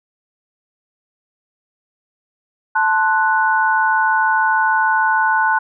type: chord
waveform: sine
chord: F# diminished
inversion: first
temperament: equal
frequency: 880 / 1046.5 / 1480 Hz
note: A5 / C6 / F#6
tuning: 0 / 0 / 0 cents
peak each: -16 / -21 / -16 dBFS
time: 2.75-5.59 s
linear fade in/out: 10 ms
effects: none